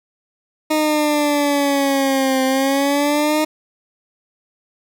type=exponential two-way sweep; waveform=20% pulse; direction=down then up; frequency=310 to 261.6 to 310 Hz; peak=-10 dBFS; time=0.7-3.45 s; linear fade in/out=10 ms; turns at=2.44 s; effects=none